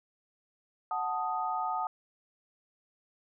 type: chord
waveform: sine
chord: D# diminished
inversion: first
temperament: equal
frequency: 740 / 880 / 1244.5 Hz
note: F#5 / A5 / D#6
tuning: 0 / 0 / 0 cents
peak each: -34 dBFS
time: 0.91-1.87 s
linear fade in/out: 2 ms
effects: none